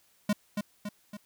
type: tone with echo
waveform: square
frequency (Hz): 206.8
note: G#3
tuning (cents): -7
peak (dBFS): -24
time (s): 0.29-0.33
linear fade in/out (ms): 5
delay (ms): 280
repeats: 3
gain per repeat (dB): -5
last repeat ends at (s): 1.17
effects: white hiss -66 dBFS RMS until 1.25 s